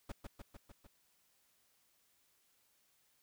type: noise with echo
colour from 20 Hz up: brown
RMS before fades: -43 dBFS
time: 0.09-0.12 s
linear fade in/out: 5 ms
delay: 150 ms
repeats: 5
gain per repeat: -3 dB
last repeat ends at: 0.87 s
effects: white hiss -74 dBFS RMS until 3.22 s